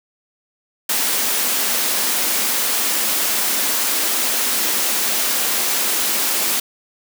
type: high-pass noise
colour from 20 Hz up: white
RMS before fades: -19 dBFS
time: 0.89-6.6 s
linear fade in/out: 5 ms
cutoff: 190 Hz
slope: 48 dB/octave
effects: none